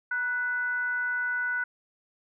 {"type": "tone with frequency modulation", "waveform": "sine", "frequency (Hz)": 1480, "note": "F#6", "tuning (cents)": 0, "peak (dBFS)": -26, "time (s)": [0.11, 1.64], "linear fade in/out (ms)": 5, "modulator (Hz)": 523, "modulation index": 0.32, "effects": []}